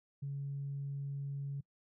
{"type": "tone", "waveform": "sine", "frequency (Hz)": 140, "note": "C#3", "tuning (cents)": 18, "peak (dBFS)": -36, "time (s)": [0.22, 1.61], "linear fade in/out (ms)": 10, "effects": ["noise-tail reverb RT60 0.1 s tail -25 dB re dry", "tanh soft clip ceiling -32 dBFS"]}